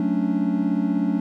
triangle chord, D major seventh, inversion first, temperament equal, 185 / 220 / 277.2 / 293.7 Hz, F#3 / A3 / C#4 / D4, 0 / 0 / 0 / 0 cents, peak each -23 dBFS, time 0-1.2 s, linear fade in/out 2 ms, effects none

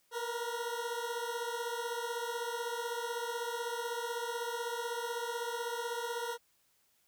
20% pulse beating tone pair, 466.2 / 482.2 Hz, A#4 / B4, 0 / -41 cents, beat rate 16 Hz, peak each -33 / -34 dBFS, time 0.11-6.38 s, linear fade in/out 50 ms, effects white hiss -72 dBFS RMS until 7.07 s

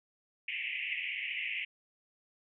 pink band-pass noise, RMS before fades -37 dBFS, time 0.48-1.65 s, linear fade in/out 5 ms, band 2000 to 2900 Hz, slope 96 dB/octave, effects none

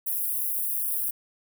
white high-pass noise, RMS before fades -28 dBFS, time 0.06-1.11 s, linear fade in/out 10 ms, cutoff 10000 Hz, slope 48 dB/octave, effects none

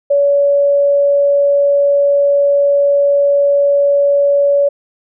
sine tone, 567 Hz, C#5, 39 cents sharp, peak -8 dBFS, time 0.1-4.69 s, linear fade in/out 10 ms, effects none

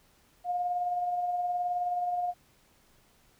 sine tone with tremolo, 712 Hz, F5, 33 cents sharp, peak -26 dBFS, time 0.44-2.34 s, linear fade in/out 50 ms, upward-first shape sine, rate 19 Hz, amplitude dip 35%, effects pink hiss -64 dBFS RMS until 3.39 s

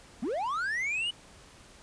triangle linear sweep, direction up, 190.1 to 2993 Hz, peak -27 dBFS, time 0.22-1.11 s, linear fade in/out 10 ms, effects pink hiss -54 dBFS RMS until 1.82 s + resampled to 22050 Hz

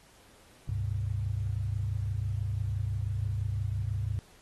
sine tone cluster, 70.2 / 100.9 / 126.9 Hz, C#2 / G#2 / B2, +22 / -49 / +47 cents, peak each -36 / -30 / -37 dBFS, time 0.69-4.19 s, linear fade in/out 0 ms, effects pink hiss -59 dBFS RMS until 4.41 s + AAC 32 kbps

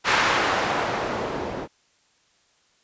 blue noise with low-pass filter sweep, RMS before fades -24 dBFS, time 0.04-1.68 s, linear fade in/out 50 ms, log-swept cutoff 1700 to 400 Hz, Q 0.79, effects white hiss -63 dBFS RMS until 2.83 s + resampled to 16000 Hz

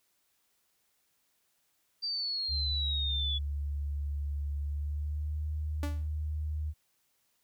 sine exponential sweep, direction down, 4699 to 3400 Hz, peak -31 dBFS, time 2.02-3.39 s, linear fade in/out 20 ms
sine tone with pitch glide, 71.9 to 76.18 Hz, D2 to D#2, -36 to -36 cents, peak -31 dBFS, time 2.48-6.74 s, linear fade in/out 50 ms, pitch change +100 cents, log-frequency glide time 4.58-5.46 s
sawtooth tone with exponential decay, 289.9 Hz, D4, 22 cents flat, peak -29 dBFS, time 5.83-6.08 s, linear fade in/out 2 ms, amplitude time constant 53 ms
effects white hiss -74 dBFS RMS until 7.43 s

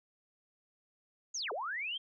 sine linear two-way sweep, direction down then up, 6900 to 382 to 3250 Hz, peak -35 dBFS, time 1.34-1.98 s, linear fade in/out 10 ms, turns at 1.52 s, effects none

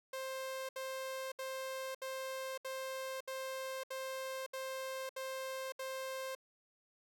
sawtooth tone bursts, 527 Hz, C5, 12 cents sharp, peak -36 dBFS, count 10, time 0.13-6.351 s, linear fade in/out 5 ms, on 560 ms, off 69 ms, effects none

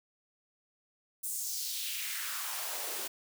white noise with high-pass filter sweep, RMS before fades -37 dBFS, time 1.23-3.08 s, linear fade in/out 10 ms, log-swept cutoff 9400 to 340 Hz, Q 2, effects none

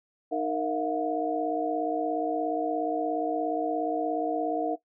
sine tone cluster, 309 / 464.7 / 661 / 718 Hz, D#4 / A#4 / E5 / F5, -12 / -5 / +5 / +48 cents, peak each -31 dBFS, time 0.31-4.76 s, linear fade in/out 20 ms, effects noise-tail reverb RT60 0.1 s tail -17 dB re dry

